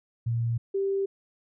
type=tone pair in turn; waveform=sine; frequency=116.54 / 392 Hz; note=A#2 / G4; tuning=0 / 0 cents; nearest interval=octave + major sixth; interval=2100 cents; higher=second; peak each=-24 dBFS; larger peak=neither; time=0.26-0.58 / 0.74-1.06 s; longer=neither; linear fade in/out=10 ms; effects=none